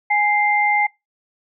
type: tone pair together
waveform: sine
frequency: 830.6 / 2093 Hz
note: G#5 / C7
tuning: 0 / 0 cents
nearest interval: octave + major third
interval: 1600 cents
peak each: -17 dBFS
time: 0.1-0.87 s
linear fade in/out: 10 ms
effects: noise-tail reverb RT60 0.2 s tail -23 dB re dry